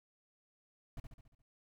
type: noise with echo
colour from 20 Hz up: brown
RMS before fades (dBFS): -43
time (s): 0.97-1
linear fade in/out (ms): 2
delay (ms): 70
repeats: 6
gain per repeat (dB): -5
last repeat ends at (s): 1.42
effects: none